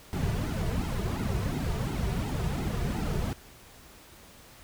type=noise with flanger; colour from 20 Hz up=brown; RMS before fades=-30 dBFS; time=0.13-3.33 s; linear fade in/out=0 ms; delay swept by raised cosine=1.7 to 3.8 ms; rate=2.8 Hz; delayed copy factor=-0.95; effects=pink hiss -52 dBFS RMS until 4.63 s